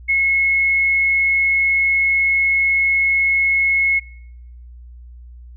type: tone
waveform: sine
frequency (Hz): 2178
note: C#7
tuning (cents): -31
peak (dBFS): -13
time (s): 0.08-4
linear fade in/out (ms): 20
effects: noise-tail reverb RT60 0.8 s tail -24 dB re dry + added 60 Hz sine -36 dBFS peak until 5.56 s